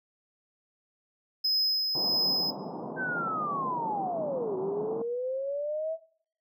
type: tone with tremolo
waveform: triangle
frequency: 5080 Hz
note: D#8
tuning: 35 cents sharp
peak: -21 dBFS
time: 1.44-2.51 s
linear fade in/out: 10 ms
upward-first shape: sine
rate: 1.6 Hz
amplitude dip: 35%
type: band-pass noise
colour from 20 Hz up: pink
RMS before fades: -38 dBFS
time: 1.95-5.02 s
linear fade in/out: 2 ms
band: 150 to 1000 Hz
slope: 48 dB/octave
type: linear two-way sweep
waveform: sine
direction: down then up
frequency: 1568 to 370 to 656 Hz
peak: -29 dBFS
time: 2.96-5.98 s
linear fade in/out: 50 ms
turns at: 4.56 s
effects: noise-tail reverb RT60 0.6 s tail -21 dB re dry